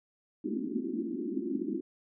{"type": "band-pass noise", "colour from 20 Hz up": "white", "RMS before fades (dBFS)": -34, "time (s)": [0.44, 1.81], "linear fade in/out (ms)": 10, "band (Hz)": [200, 370], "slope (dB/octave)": 96, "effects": []}